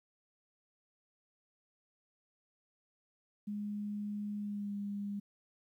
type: tone with pitch glide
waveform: sine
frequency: 206.9 to 202.5 Hz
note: G#3 to G#3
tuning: -6 to -43 cents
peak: -36 dBFS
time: 3.47-5.2 s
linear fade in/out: 10 ms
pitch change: -37 cents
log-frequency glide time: 4.38-4.74 s
effects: 12-bit